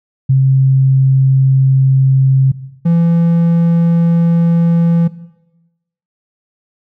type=tone pair in turn; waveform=sine / triangle; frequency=133.5 / 168.51 Hz; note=C3 / E3; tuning=+35 / +38 cents; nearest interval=major third; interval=403 cents; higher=second; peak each=-6 dBFS; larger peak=neither; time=0.29-2.52 / 2.85-5.08 s; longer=neither; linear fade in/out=10 ms; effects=noise-tail reverb RT60 1.0 s tail -17 dB re dry